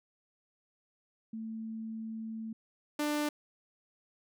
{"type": "tone pair in turn", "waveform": ["sine", "sawtooth"], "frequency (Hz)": [222.4, 296.9], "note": ["A3", "D4"], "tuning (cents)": [19, 19], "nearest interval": "perfect fourth", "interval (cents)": 500, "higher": "second", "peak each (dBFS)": [-37, -26], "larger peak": "second", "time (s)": [[1.33, 2.53], [2.99, 3.29]], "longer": "first", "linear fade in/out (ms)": 5, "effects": []}